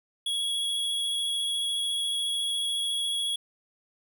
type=tone with vibrato; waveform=square; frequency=3337 Hz; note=G#7; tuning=8 cents sharp; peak=-27 dBFS; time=0.26-3.36 s; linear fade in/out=5 ms; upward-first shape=sine; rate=14 Hz; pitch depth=13 cents each way; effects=none